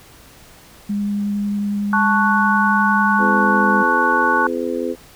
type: tone with vibrato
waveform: sine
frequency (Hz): 204.1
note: G#3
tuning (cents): -30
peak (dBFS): -18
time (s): 0.89-3.83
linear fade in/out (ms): 10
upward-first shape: triangle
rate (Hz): 11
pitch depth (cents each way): 9
type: chord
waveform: sine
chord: F# minor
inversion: first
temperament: equal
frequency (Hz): 880 / 1108.7 / 1480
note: A5 / C#6 / F#6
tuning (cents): 0 / 0 / 0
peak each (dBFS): -19 / -19 / -17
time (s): 1.93-4.47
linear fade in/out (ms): 2
type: harmonic tone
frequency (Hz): 84.8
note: E2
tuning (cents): +50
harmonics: 3 / 4 / 5 / 6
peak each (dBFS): -25 / -25 / -25 / -25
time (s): 3.18-4.96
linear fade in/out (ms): 50
effects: pink hiss -45 dBFS RMS until 5.15 s

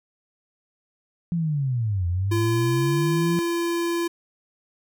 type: linear two-way sweep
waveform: sine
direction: down then up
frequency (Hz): 174.61 to 85.1 to 174.61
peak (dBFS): -21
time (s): 1.32-3.39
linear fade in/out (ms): 0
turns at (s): 2.07
type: tone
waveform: square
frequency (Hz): 340.6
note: F4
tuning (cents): -43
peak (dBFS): -23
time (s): 2.31-4.08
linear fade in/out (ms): 10
effects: none

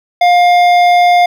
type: tone with hard clipping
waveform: sine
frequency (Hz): 707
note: F5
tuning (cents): +21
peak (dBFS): -7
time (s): 0.21-1.26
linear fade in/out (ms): 5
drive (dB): 11
effects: none

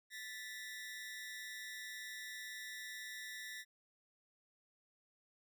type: ring-modulated tone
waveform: sawtooth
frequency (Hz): 1864.7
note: A#6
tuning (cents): 0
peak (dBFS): -39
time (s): 0.1-3.65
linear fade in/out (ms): 50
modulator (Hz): 109
effects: none

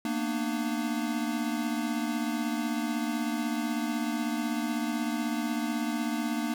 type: tone cluster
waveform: square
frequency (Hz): 229.1 / 245.2 / 299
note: A#3 / B3 / D4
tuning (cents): -30 / -12 / +31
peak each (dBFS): -32 / -37 / -33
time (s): 0.05-6.54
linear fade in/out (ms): 2
effects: none

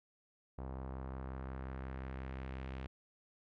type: tone with low-pass filter sweep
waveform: sawtooth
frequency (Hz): 65.6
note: C2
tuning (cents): +5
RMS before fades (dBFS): -44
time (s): 0.58-2.87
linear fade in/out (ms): 5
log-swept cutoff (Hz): 920 to 2800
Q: 1.4
effects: none

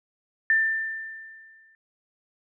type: tone with exponential decay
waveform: sine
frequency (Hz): 1784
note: A6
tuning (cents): +23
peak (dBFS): -16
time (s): 0.5-1.75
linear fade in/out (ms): 1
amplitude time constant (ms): 270
effects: none

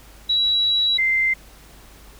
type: tone pair in turn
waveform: sine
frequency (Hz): 3902 / 2083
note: B7 / C7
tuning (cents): -22 / -8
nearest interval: major seventh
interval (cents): 1086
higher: first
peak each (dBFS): -16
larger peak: neither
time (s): 0.29-0.98 / 0.98-1.34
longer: first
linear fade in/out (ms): 10
effects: added 50 Hz sine -46 dBFS peak until 2.19 s + pink hiss -48 dBFS RMS until 2.19 s

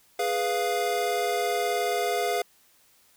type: chord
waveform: square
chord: F diminished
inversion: first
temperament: equal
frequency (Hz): 415.3 / 493.9 / 698.5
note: Ab4 / Cb5 / F5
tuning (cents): 0 / 0 / 0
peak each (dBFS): -30 / -31 / -28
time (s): 0.19-2.42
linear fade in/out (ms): 5
effects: white hiss -61 dBFS RMS until 3.16 s

